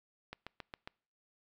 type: click train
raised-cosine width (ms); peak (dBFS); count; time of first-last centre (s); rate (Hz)
0.3; -27; 5; 0.33-0.875; 7.34
effects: noise-tail reverb RT60 0.5 s tail -26 dB re dry